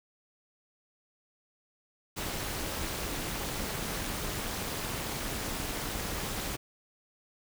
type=noise with amplitude modulation; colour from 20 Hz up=pink; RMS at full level=-32 dBFS; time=2.16-6.57 s; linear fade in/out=20 ms; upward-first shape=sine; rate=257 Hz; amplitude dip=70%; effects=none